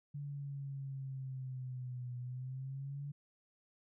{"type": "exponential two-way sweep", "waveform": "sine", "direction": "down then up", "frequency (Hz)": [144.4, 122.9, 144.4], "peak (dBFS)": -40, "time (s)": [0.14, 3.12], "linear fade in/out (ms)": 10, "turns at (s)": 2.17, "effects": []}